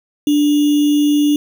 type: tone with sample-and-hold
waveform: sine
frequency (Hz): 293.7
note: D4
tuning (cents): 0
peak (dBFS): -10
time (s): 0.27-1.36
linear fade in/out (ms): 2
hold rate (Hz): 3150
effects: none